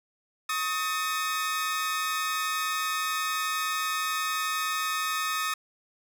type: tone cluster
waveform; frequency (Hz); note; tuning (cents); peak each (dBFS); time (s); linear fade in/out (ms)
sawtooth; 1110 / 1261 / 1802; C#6 / D#6 / A6; +2 / +23 / +41; -33 / -25 / -30; 0.49-5.54; 5
effects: none